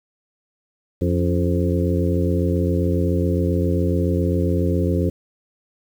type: harmonic tone with a mistuned harmonic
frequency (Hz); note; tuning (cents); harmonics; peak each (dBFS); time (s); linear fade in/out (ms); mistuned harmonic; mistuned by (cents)
87.31; F2; 0; 1 / 2 / 3 / 4 / 5 / 6; -20 / -23 / -25 / -26 / -27 / -28; 1.01-5.1; 10; 3; +74
effects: 8-bit